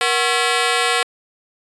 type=ring-modulated tone; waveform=10% pulse; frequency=609 Hz; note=D#5; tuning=37 cents flat; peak=-4 dBFS; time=0.01-1.03 s; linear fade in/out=2 ms; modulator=134 Hz; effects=resampled to 22050 Hz